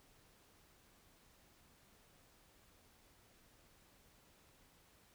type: silence
effects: pink hiss -68 dBFS RMS until 5.14 s